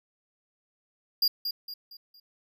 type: tone with echo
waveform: square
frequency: 4822 Hz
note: D8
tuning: 45 cents sharp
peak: -21 dBFS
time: 1.22-1.28 s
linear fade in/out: 5 ms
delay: 230 ms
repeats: 4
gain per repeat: -8 dB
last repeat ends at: 2.2 s
effects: none